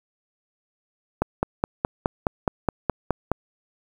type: click train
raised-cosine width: 1 ms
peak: -6 dBFS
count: 11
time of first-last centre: 1.22-3.316 s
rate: 4.77 Hz
effects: 7-bit